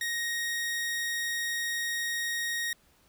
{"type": "tone", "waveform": "sawtooth", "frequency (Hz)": 1872, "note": "A#6", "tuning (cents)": 7, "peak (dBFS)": -26, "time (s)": [0.01, 2.73], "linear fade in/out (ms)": 2, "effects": ["pink hiss -64 dBFS RMS until 3.08 s"]}